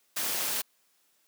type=noise with amplitude modulation; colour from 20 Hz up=white; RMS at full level=-28 dBFS; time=0.16-0.62 s; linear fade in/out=10 ms; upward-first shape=sine; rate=210 Hz; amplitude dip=55%; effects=white hiss -69 dBFS RMS until 1.27 s + high-pass 200 Hz 12 dB/octave